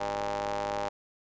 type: ring-modulated tone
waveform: sawtooth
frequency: 103.7 Hz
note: G#2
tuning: 2 cents flat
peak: -23 dBFS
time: 0-0.89 s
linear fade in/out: 10 ms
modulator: 704 Hz
effects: resampled to 16000 Hz